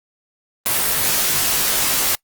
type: noise with comb filter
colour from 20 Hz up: white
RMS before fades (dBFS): -18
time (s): 0.66-2.15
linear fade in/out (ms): 0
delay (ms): 17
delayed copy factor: -1
effects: noise-tail reverb RT60 0.1 s tail -24 dB re dry + Opus 32 kbps